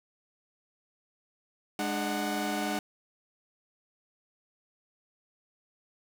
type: tone cluster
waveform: sawtooth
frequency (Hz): 207.7 / 299.9 / 740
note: G#3 / D4 / F#5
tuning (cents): 0 / +36 / 0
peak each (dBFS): -30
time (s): 1.79-2.79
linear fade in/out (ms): 2
effects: none